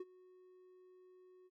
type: tone with ADSR envelope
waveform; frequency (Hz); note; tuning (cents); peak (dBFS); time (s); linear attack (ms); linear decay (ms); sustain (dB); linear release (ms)
triangle; 367.4; F#4; -12; -38; 0-1.5; 5; 36; -20; 38
effects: none